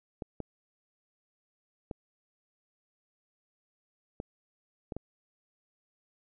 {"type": "clicks", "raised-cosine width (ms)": 2, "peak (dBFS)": -23, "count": 6, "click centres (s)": [0.222, 0.403, 1.912, 4.201, 4.922, 4.966], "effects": []}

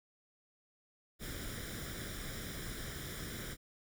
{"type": "noise with comb filter", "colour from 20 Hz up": "pink", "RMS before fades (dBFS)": -43, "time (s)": [1.19, 3.57], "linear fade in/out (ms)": 50, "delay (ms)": 0.56, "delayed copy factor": 0.7, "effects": []}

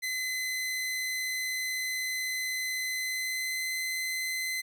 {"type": "tone with pitch glide", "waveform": "sawtooth", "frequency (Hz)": [2034, 2046], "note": ["C7", "C7"], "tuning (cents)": [-50, -39], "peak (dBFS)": -27, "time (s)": [0.02, 4.62], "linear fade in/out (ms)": 20, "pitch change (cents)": 11, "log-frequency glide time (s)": [2.91, 3.66], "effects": []}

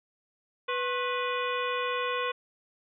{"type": "harmonic tone with a mistuned harmonic", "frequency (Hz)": 493.9, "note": "B4", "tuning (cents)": 0, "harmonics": [1, 2, 3, 4, 5, 6, 7], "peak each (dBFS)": [-32, -32, -37, -39, -37, -41, -41], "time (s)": [0.68, 2.32], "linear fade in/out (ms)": 10, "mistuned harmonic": 2, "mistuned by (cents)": 150, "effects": []}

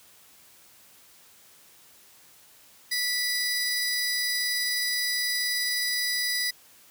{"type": "tone pair together", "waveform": "sawtooth", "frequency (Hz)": [1969, 4932], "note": ["B6", "D#8"], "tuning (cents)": [-6, -16], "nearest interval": "octave + major third", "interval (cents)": 1590, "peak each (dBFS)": -25, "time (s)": [2.91, 6.51], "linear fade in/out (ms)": 10, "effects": ["white hiss -55 dBFS RMS until 6.9 s", "high-pass 60 Hz 12 dB/octave"]}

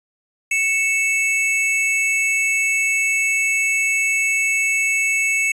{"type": "tone pair together", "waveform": "square", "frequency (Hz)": [2217, 2637], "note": ["C#7", "E7"], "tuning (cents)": [0, 0], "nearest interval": "minor third", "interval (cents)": 300, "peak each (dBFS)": -20, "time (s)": [0.51, 5.52], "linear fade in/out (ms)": 5, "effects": ["resampled to 24000 Hz"]}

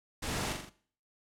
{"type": "noise with echo", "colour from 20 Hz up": "pink", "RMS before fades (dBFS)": -36, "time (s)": [0.22, 0.53], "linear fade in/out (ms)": 10, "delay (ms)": 42, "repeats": 4, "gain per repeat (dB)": -4, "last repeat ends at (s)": 0.698, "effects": ["noise-tail reverb RT60 0.5 s tail -18 dB re dry", "low-pass 10000 Hz 12 dB/octave"]}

